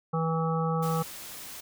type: harmonic tone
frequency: 162.6 Hz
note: E3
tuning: 23 cents flat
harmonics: 1 / 3 / 5 / 7 / 8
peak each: -27 / -32 / -34 / -35 / -36 dBFS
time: 0.13-1.03 s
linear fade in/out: 10 ms
type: noise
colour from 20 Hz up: white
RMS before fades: -42 dBFS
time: 0.82-1.61 s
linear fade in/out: 10 ms
effects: none